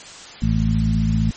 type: harmonic tone with a mistuned harmonic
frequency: 55 Hz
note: A1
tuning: in tune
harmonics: 1 / 2 / 3 / 4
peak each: -21 / -21 / -21 / -21 dBFS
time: 0.42-1.31 s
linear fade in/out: 5 ms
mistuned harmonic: 1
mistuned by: +28 cents
effects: white hiss -38 dBFS RMS until 1.36 s + MP3 32 kbps